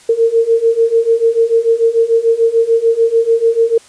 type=beating tone pair; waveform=sine; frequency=454.2 / 461 Hz; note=A#4 / A#4; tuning=-45 / -19 cents; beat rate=6.8 Hz; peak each=-13 / -11 dBFS; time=0.09-3.78 s; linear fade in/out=5 ms; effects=white hiss -43 dBFS RMS until 3.88 s + resampled to 22050 Hz